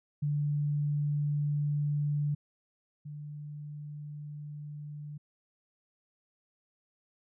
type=tone pair in turn; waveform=sine; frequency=146.6 / 147.96 Hz; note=D3 / D3; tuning=-3 / +13 cents; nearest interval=unison; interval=16 cents; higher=second; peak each=-27 / -39 dBFS; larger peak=first; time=0.22-2.35 / 3.05-5.18 s; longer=neither; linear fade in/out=10 ms; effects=none